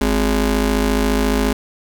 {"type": "ring-modulated tone", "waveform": "25% pulse", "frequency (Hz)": 155.56, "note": "D#3", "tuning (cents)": 0, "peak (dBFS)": -8, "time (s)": [0.01, 1.53], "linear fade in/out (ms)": 5, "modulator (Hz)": 105, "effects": []}